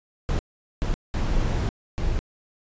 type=noise bursts at uneven times; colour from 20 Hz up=brown; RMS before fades=-23 dBFS; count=4; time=0.29-0.39 / 0.82-0.94 / 1.14-1.69 / 1.98-2.19 s; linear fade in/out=0 ms; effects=resampled to 16000 Hz